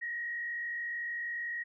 sine tone with frequency modulation, 1891 Hz, A#6, 24 cents sharp, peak -34 dBFS, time 0.01-1.64 s, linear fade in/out 20 ms, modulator 46.4 Hz, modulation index 0.69, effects none

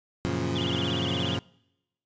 20% pulse chord, Gb major seventh, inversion none, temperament equal, 92.5 / 116.54 / 138.59 / 174.61 Hz, Gb2 / Bb2 / Db3 / F3, 0 / 0 / 0 / 0 cents, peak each -28 dBFS, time 0.25-1.39 s, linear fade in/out 0 ms
sine tone with vibrato, 3136 Hz, G7, in tune, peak -31 dBFS, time 0.55-1.37 s, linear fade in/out 10 ms, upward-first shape sine, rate 17 Hz, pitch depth 190 cents each way
effects noise-tail reverb RT60 0.9 s tail -25 dB re dry + resampled to 16000 Hz

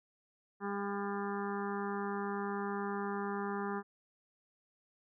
harmonic tone with a mistuned harmonic, 201 Hz, G3, 44 cents sharp, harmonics 1 / 2 / 4 / 5 / 6 / 7 / 8 / 9, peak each -39 / -39 / -43 / -45 / -44 / -48 / -50 / -51 dBFS, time 0.6-3.83 s, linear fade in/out 50 ms, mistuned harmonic 9, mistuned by -47 cents, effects none

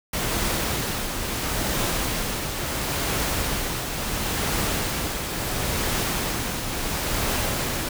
pink noise with tremolo, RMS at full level -24 dBFS, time 0.13-7.89 s, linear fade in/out 5 ms, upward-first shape triangle, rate 0.73 Hz, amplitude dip 45%, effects none

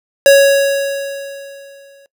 square tone with exponential decay, 555 Hz, C#5, 2 cents sharp, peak -3 dBFS, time 0.26-2.06 s, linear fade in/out 1 ms, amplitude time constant 390 ms, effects noise-tail reverb RT60 0.1 s tail -21 dB re dry

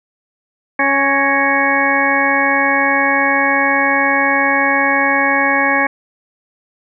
harmonic tone with a mistuned harmonic, 277.2 Hz, C#4, in tune, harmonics 1 / 2 / 3 / 4 / 6 / 7 / 8, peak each -21 / -21 / -19 / -20 / -17 / -20 / -18 dBFS, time 0.79-5.87 s, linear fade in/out 5 ms, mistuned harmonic 7, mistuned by -57 cents, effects none

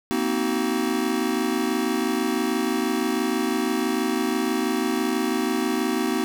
square chord, C half-diminished seventh, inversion third, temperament just, 235.5 / 261.6 / 314 / 376.7 Hz, Bb3 / C4 / Eb4 / Gb4, +18 / 0 / +16 / +31 cents, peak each -28 dBFS, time 0.11-6.24 s, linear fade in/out 0 ms, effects none

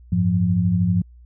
sine tone cluster, 91.9 / 104.7 / 176.3 Hz, F#2 / G#2 / F3, -11 / +15 / +17 cents, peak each -24 / -21 / -18 dBFS, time 0.12-1.02 s, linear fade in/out 5 ms, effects added 60 Hz sine -43 dBFS peak until 1.25 s

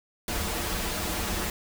pink noise with comb filter, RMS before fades -30 dBFS, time 0.28-1.5 s, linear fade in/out 2 ms, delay 7.5 ms, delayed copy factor -0.75, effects none

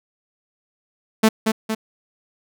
sawtooth tone with echo, 219.9 Hz, A3, 1 cent flat, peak -7 dBFS, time 1.23-1.29 s, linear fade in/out 10 ms, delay 230 ms, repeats 2, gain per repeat -5 dB, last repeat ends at 1.75 s, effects none

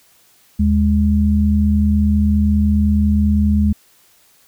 sine tone pair together, 77.76 / 207.6 Hz, D#2 / G#3, 0 / 0 cents, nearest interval octave + perfect fourth, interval 1700 cents, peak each -14 dBFS, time 0.59-3.73 s, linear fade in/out 10 ms, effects white hiss -53 dBFS RMS until 4.47 s

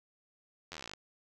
slowing click train, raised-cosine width 0.2 ms, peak -25 dBFS, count 15, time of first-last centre 0.72-0.936 s, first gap 11 ms, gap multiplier 1.05, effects none

